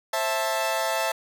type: chord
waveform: sawtooth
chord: A minor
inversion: first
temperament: equal with one note detuned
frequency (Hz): 533 / 659.3 / 880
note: C5 / E5 / A5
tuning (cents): +32 / 0 / 0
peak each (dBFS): -27 / -23 / -24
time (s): 0.13-1.12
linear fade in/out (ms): 5
effects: none